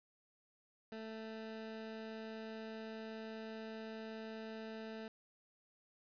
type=tone; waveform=20% pulse; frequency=221 Hz; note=A3; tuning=8 cents sharp; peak=-40 dBFS; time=0.92-5.08 s; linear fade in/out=2 ms; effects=resampled to 11025 Hz + 11-bit